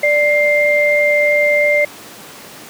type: tone pair together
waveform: sine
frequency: 589.6 / 2101 Hz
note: D5 / C7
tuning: +7 / +7 cents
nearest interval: octave + minor seventh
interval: 2200 cents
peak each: -13 dBFS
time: 0.03-1.85 s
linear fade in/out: 5 ms
effects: pink hiss -35 dBFS RMS until 2.69 s + high-pass 200 Hz 12 dB/octave